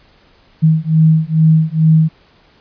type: beating tone pair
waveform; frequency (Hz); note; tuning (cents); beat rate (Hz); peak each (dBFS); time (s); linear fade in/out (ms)
sine; 157.7 / 160; D#3 / D#3; +24 / +49; 2.3; -11; 0.62-2.09; 20
effects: pink hiss -50 dBFS RMS until 2.6 s + resampled to 11025 Hz